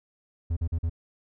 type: tone bursts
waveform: triangle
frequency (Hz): 82.8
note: E2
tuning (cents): +8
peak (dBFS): -22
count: 4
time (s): 0.5-0.897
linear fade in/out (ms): 10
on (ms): 67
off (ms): 43
effects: none